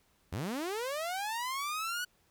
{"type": "linear sweep", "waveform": "sawtooth", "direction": "up", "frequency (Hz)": [71.7, 1488], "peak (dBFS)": -30, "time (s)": [0.32, 2.05], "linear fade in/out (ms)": 10, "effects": ["pink hiss -70 dBFS RMS until 2.3 s"]}